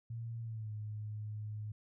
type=tone with pitch glide; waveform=sine; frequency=115.3 to 106.34 Hz; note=A#2 to G#2; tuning=-19 to +41 cents; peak=-39 dBFS; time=0.1-1.72 s; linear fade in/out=5 ms; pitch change=-140 cents; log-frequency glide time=0.41-0.72 s; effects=none